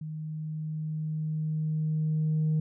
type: tone with level ramp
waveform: sine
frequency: 155.56 Hz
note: D#3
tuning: in tune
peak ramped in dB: -34 to -21 dBFS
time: 0.01-2.6 s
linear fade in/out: 5 ms
effects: tanh soft clip ceiling -21 dBFS